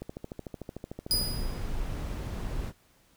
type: click train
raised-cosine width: 2 ms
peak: -24 dBFS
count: 17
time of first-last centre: 0.02-1.214 s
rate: 13.4 Hz
type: noise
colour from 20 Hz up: brown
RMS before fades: -33 dBFS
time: 1.09-2.73 s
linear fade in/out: 50 ms
type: tone with exponential decay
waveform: sawtooth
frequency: 4941 Hz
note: D#8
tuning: 13 cents flat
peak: -19 dBFS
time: 1.11-1.67 s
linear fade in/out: 0 ms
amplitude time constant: 120 ms
effects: pink hiss -64 dBFS RMS until 3.16 s